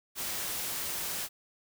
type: noise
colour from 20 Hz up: white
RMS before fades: -35 dBFS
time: 0.15-1.29 s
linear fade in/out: 50 ms
effects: none